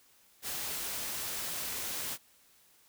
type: noise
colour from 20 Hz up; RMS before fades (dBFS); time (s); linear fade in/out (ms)
white; -37; 0.42-2.18; 50
effects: white hiss -64 dBFS RMS until 2.88 s